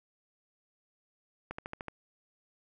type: click train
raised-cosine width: 0.5 ms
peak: -23 dBFS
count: 6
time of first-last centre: 1.51-1.883 s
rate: 13.4 Hz
effects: none